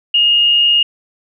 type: tone with amplitude modulation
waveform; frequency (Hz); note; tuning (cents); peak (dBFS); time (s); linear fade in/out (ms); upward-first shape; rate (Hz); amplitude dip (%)
sine; 2849; F7; +34; -7; 0.14-0.83; 5; sine; 139; 30
effects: none